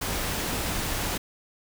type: noise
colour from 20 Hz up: pink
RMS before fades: -29 dBFS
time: 0.01-1.18 s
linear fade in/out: 10 ms
effects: none